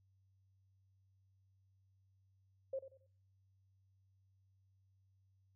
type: tone with echo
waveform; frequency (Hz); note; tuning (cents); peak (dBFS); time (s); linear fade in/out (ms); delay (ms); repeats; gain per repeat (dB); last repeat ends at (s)
sine; 535; C5; +38; -37; 2.73-2.79; 5; 92; 3; -12; 3.066
effects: noise-tail reverb RT60 0.6 s tail -25 dB re dry + added 96 Hz sine -70 dBFS peak until 5.55 s